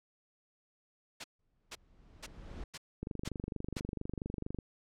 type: noise bursts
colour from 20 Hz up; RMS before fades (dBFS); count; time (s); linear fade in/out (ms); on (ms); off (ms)
white; -40; 6; 1.2-3.802; 10; 42; 470
type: noise with exponential growth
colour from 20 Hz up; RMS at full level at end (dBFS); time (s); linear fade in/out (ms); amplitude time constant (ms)
brown; -41; 1.39-2.64; 5; 270
type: click train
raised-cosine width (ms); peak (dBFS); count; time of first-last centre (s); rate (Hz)
3; -25; 39; 3.03-4.587; 24.4
effects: low-pass 6000 Hz 12 dB/octave